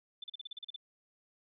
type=tone bursts; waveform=sine; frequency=3520 Hz; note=A7; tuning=in tune; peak=-40 dBFS; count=10; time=0.22-0.762 s; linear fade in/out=5 ms; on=20 ms; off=38 ms; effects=none